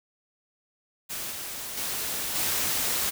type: noise with level steps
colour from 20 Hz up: white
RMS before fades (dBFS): -34 / -36 / -31 / -27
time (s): 1.09-3.11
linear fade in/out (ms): 20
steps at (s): 1.31 / 1.77 / 2.35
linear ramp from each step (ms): 5
effects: none